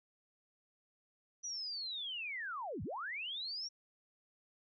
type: linear two-way sweep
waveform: sine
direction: down then up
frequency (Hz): 5940 to 69 to 5700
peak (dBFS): -39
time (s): 1.43-3.69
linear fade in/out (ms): 20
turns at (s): 2.83
effects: none